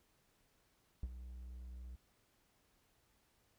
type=tone with ADSR envelope; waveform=triangle; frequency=61.74 Hz; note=B1; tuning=in tune; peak=-33 dBFS; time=1.03-1.96 s; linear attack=4 ms; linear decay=40 ms; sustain=-12 dB; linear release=10 ms; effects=pink hiss -75 dBFS RMS until 3.58 s